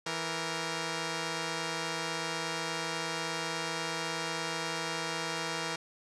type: tone pair together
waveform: 5% pulse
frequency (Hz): 164.81 / 466.2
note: E3 / A#4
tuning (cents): 0 / 0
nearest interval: octave + tritone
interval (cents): 1800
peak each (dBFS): -24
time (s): 0.06-5.76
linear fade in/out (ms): 5
effects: resampled to 24000 Hz